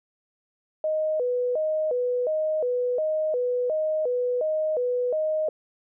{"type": "tone with vibrato", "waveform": "sine", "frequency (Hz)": 554.4, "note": "C#5", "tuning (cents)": 0, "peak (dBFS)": -22, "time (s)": [0.84, 5.49], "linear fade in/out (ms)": 2, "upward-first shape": "square", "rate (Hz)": 1.4, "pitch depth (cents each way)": 200, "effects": []}